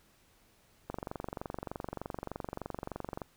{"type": "click train", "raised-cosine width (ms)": 1, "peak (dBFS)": -23, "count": 55, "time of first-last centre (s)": [0.9, 3.218], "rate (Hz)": 23.3, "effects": ["pink hiss -66 dBFS RMS until 3.36 s"]}